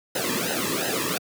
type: noise with flanger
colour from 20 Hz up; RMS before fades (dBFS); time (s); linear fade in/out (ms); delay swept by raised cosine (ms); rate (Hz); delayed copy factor
pink; -26; 0.15-1.18; 5; 0.87 to 1.39; 2.8; -1
effects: high-pass 150 Hz 12 dB/octave